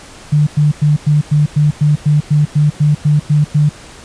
sine tone bursts, 148.9 Hz, D3, 24 cents sharp, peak -7 dBFS, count 14, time 0.32-3.694 s, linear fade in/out 10 ms, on 150 ms, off 98 ms, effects pink hiss -36 dBFS RMS until 4.04 s + resampled to 22050 Hz

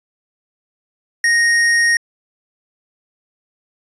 square tone, 1864.7 Hz, A#6, in tune, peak -12 dBFS, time 1.24-1.97 s, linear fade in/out 2 ms, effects resampled to 22050 Hz

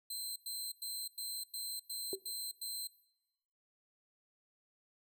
15% pulse tone bursts, 4108 Hz, C8, 33 cents flat, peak -33 dBFS, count 8, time 0.1-2.873 s, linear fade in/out 5 ms, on 260 ms, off 99 ms
sine tone with exponential decay, 384.9 Hz, G4, 32 cents flat, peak -32 dBFS, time 2.13-2.22 s, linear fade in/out 1 ms, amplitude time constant 18 ms
effects noise-tail reverb RT60 1.0 s tail -23 dB re dry

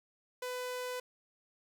sawtooth tone, 500 Hz, B4, 21 cents sharp, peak -33 dBFS, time 0.42-1 s, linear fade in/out 5 ms, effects none

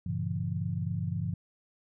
sine chord, G diminished seventh, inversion none, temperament just, 98 / 117.6 / 141.12 / 169.34 Hz, G2 / Bb2 / Db3 / Fb3, 0 / +16 / +31 / +47 cents, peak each -34 / -37 / -36 / -34 dBFS, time 0.06-1.34 s, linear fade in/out 5 ms, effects none

